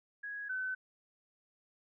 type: tone pair in turn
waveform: sine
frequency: 1661.2 / 1517.2 Hz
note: G#6 / F#6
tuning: 0 / +43 cents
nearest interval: major second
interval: 157 cents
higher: first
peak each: -39 / -34 dBFS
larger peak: second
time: 0.23-0.49 / 0.49-0.75 s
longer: neither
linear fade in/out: 10 ms
effects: none